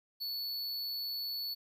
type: tone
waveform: square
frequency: 4435 Hz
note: C#8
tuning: in tune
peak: -36 dBFS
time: 0.2-1.55 s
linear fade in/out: 20 ms
effects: 12-bit